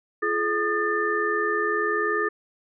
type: tone cluster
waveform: sine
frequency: 343.7 / 424.2 / 1224 / 1779 Hz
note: F4 / G#4 / D#6 / A6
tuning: -28 / +37 / -29 / +19 cents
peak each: -31 / -26 / -27 / -26 dBFS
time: 0.22-2.29 s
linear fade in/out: 10 ms
effects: none